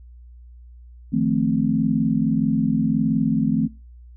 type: chord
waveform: sine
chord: F dominant seventh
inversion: third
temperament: equal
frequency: 155.56 / 174.61 / 220 / 261.6 Hz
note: Eb3 / F3 / A3 / C4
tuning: 0 / 0 / 0 / 0 cents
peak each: -24 / -26 / -21 / -22 dBFS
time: 1.12-3.68 s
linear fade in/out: 20 ms
effects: noise-tail reverb RT60 0.3 s tail -22 dB re dry + added 60 Hz sine -41 dBFS peak until 4.16 s